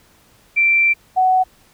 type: tone pair in turn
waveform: sine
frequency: 2349 / 745.5 Hz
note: D7 / F#5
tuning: 0 / +13 cents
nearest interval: octave + minor sixth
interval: 1987 cents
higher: first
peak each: -11 dBFS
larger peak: neither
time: 0.56-0.94 / 1.16-1.44 s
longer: first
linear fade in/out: 20 ms
effects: pink hiss -53 dBFS RMS until 1.73 s